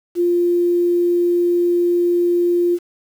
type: tone with quantisation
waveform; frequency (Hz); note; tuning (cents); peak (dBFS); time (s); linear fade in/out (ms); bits
sine; 349.2; F4; 0; -13; 0.15-2.79; 50; 7
effects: none